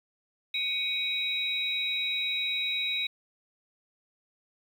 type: tone cluster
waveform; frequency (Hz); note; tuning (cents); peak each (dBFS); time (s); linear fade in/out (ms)
sine; 2246 / 2483 / 3837; C#7 / D#7 / A#7; +22 / -4 / +49; -36 / -33 / -29; 0.54-3.07; 5
effects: 9-bit